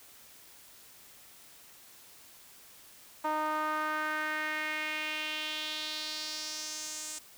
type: tone with band-pass filter sweep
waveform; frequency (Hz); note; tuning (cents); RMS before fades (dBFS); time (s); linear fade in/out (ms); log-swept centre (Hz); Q
sawtooth; 307.9; D#4; -18; -35; 3.24-7.19; 10; 970 to 7700; 2.9
effects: white hiss -55 dBFS RMS until 7.37 s